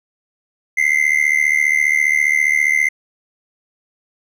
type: tone with amplitude modulation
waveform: triangle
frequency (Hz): 2076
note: C7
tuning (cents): -14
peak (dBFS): -7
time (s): 0.77-2.89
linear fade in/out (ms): 10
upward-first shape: sine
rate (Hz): 74.9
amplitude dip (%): 90
effects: none